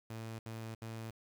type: tone bursts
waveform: sawtooth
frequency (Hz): 112.6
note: A2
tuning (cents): +40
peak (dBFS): -38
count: 3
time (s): 0.1-1.108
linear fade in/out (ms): 5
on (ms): 290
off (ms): 69
effects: 11-bit